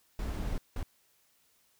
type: noise bursts at uneven times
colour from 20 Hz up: brown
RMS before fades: -34 dBFS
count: 2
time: 0.19-0.58 / 0.76-0.83 s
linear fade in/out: 2 ms
effects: white hiss -69 dBFS RMS until 1.79 s